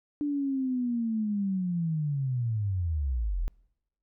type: linear sweep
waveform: sine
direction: down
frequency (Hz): 295.4 to 36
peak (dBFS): -26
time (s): 0.21-3.48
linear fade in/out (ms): 0
effects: noise-tail reverb RT60 0.9 s tail -26 dB re dry